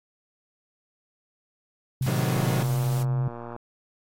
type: tone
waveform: sine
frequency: 130.6 Hz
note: C3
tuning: 3 cents flat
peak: -22 dBFS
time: 2.01-3.28 s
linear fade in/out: 2 ms
type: high-pass noise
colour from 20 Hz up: white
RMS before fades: -41 dBFS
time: 2.02-3.03 s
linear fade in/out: 2 ms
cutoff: 190 Hz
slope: 96 dB/octave
type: chord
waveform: 40% pulse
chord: A diminished seventh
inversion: none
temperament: equal with one note detuned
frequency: 110.51 / 130.81 / 155.56 / 185 Hz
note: A2 / C3 / Eb3 / Gb3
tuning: +8 / 0 / 0 / 0 cents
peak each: -29 dBFS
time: 2.06-2.63 s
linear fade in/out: 5 ms
type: click train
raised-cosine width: 1 ms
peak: -24 dBFS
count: 143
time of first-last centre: 2.36-3.563 s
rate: 118 Hz
effects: AAC 48 kbps